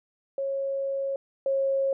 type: tone pair in turn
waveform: sine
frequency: 547 / 543.2 Hz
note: C#5 / C#5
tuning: -23 / -35 cents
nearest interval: unison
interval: 12 cents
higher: first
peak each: -26 / -22 dBFS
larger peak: second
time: 0.38-1.16 / 1.46-1.93 s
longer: first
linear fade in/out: 2 ms
effects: none